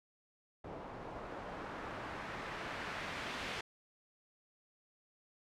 white noise with low-pass filter sweep, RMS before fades -44 dBFS, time 0.64-3.61 s, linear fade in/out 5 ms, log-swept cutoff 700 to 2700 Hz, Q 0.92, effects none

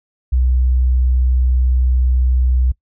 sine tone, 63 Hz, B1, 35 cents sharp, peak -11 dBFS, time 0.32-2.72 s, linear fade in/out 10 ms, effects noise-tail reverb RT60 0.1 s tail -22 dB re dry

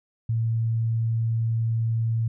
sine tone, 113.8 Hz, A#2, 41 cents flat, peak -21 dBFS, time 0.29-2.28 s, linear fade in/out 5 ms, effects none

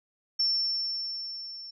sine tone with level ramp, 5410 Hz, E8, 44 cents sharp, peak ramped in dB -22 to -40 dBFS, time 0.39-1.71 s, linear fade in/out 10 ms, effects none

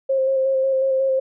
sine tone with vibrato, 532 Hz, C5, 29 cents sharp, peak -16 dBFS, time 0.09-1.2 s, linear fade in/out 10 ms, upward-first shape square, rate 5.5 Hz, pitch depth 16 cents each way, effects none

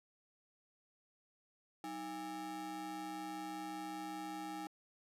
square ring-modulated tone, 250.7 Hz, B3, 26 cents sharp, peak -40 dBFS, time 1.84-4.67 s, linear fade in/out 0 ms, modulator 564 Hz, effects resampled to 32000 Hz + 11-bit

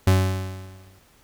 40% pulse tone with exponential decay, 94.2 Hz, F#2, 32 cents sharp, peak -12 dBFS, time 0.07-0.99 s, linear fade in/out 5 ms, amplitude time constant 200 ms, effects pink hiss -57 dBFS RMS until 1.23 s

